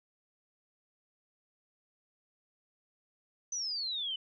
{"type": "exponential sweep", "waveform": "sine", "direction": "down", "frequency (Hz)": [6140, 2975], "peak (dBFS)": -33, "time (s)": [3.52, 4.16], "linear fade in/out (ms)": 5, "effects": []}